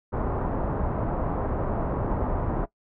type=low-pass noise; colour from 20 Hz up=pink; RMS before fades=-27 dBFS; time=0.12-2.66 s; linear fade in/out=20 ms; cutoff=1100 Hz; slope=24 dB/octave; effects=noise-tail reverb RT60 0.1 s tail -18 dB re dry